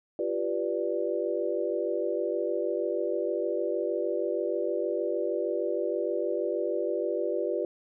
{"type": "chord", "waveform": "sine", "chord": "G dominant seventh", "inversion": "third", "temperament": "equal with one note detuned", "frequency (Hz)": [345.6, 392, 493.9, 587.3], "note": ["F4", "G4", "B4", "D5"], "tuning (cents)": [-18, 0, 0, 0], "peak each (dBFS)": -32, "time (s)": [0.19, 7.65], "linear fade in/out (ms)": 2, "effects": []}